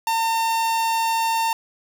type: tone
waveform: 45% pulse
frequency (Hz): 907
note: A#5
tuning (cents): -48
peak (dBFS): -19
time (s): 0.07-1.53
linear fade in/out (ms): 2
effects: none